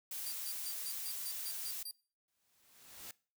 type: noise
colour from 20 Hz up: blue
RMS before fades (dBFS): -42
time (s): 0.11-1.83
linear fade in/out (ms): 5
type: tone bursts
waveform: 15% pulse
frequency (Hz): 4725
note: D8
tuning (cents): +10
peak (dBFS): -35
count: 9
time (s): 0.26-1.911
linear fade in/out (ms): 2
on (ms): 59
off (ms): 140
type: noise with exponential growth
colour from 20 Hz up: white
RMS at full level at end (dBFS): -46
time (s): 2.28-3.11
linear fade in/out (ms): 2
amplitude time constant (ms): 180
effects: noise-tail reverb RT60 0.4 s tail -22 dB re dry